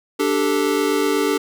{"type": "chord", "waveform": "square", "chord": "D suspended fourth", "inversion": "none", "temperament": "equal", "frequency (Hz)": [293.7, 392, 440], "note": ["D4", "G4", "A4"], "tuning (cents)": [0, 0, 0], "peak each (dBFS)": -22, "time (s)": [0.19, 1.38], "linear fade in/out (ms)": 10, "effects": []}